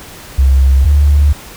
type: tone pair in turn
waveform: sine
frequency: 66.9 / 72.35 Hz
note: C2 / D2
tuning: +39 / -25 cents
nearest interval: minor second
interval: 136 cents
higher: second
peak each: -5 / -5 dBFS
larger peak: neither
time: 0.38-0.85 / 0.85-1.33 s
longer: second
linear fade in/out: 10 ms
effects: pink hiss -33 dBFS RMS until 1.56 s